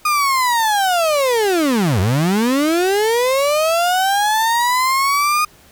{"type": "linear two-way sweep", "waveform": "35% pulse", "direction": "down then up", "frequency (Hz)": [1235, 87.6, 1235], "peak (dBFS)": -12, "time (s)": [0.05, 5.45], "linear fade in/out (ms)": 5, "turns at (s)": 2, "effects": ["pink hiss -48 dBFS RMS until 5.71 s"]}